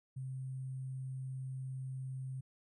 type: tone with sample-and-hold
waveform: sine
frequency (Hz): 131.4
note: C3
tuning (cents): +8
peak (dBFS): -39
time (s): 0.16-2.41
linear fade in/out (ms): 10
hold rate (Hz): 8820
effects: resampled to 32000 Hz